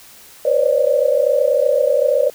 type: tone cluster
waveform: sine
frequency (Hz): 495.3 / 538 / 571 / 599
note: B4 / C5 / D5 / D5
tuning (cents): +5 / +48 / -49 / +34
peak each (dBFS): -18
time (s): 0.45-2.3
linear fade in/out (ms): 5
effects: white hiss -43 dBFS RMS until 2.34 s